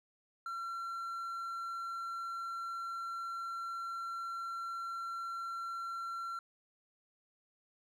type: tone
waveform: triangle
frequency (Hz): 1361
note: F6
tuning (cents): -45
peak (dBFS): -36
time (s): 0.46-6.39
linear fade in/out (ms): 2
effects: none